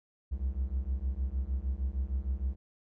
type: beating tone pair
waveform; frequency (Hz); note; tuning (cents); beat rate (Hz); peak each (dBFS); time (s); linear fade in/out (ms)
triangle; 62.4 / 68.9; B1 / C#2; +19 / -10; 6.5; -31; 0.31-2.56; 20
effects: none